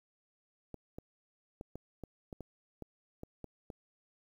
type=clicks; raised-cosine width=2 ms; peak=-30 dBFS; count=11; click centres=0.743 / 0.985 / 1.611 / 1.756 / 2.037 / 2.328 / 2.407 / 2.823 / 3.234 / 3.443 / 3.702 s; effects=10-bit